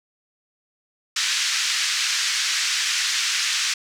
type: band-pass noise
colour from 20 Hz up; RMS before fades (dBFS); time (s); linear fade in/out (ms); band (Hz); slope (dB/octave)
white; -23; 1.16-3.74; 5; 1500 to 6400; 24
effects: none